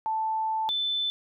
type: tone pair in turn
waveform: sine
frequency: 880 / 3520 Hz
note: A5 / A7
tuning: 0 / 0 cents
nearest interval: 2 octaves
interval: 2400 cents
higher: second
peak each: -25 dBFS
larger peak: neither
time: 0.06-0.69 / 0.69-1.1 s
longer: first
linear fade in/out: 0 ms
effects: none